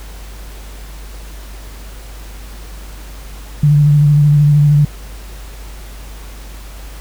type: tone with vibrato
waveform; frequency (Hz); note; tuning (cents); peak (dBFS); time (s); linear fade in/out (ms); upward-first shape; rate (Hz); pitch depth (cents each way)
sine; 146.83; D3; 0; -6; 3.63-4.85; 5; sine; 13; 29
effects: added 50 Hz sine -29 dBFS peak until 7 s + pink hiss -38 dBFS RMS until 7 s